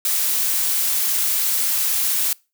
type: noise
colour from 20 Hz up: blue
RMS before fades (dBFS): -20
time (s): 0.05-2.33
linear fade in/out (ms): 2
effects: noise-tail reverb RT60 0.3 s tail -25 dB re dry